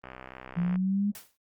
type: click train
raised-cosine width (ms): 0.5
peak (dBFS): -26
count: 47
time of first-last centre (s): 0.04-0.758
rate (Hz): 64.1
type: exponential sweep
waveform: sine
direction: up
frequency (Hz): 171.1 to 207.7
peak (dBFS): -24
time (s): 0.56-1.12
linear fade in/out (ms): 20
type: noise with exponential decay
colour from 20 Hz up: white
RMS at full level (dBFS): -40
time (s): 1.15-1.37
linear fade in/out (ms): 2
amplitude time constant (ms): 47
effects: noise-tail reverb RT60 0.1 s tail -23 dB re dry + Opus 24 kbps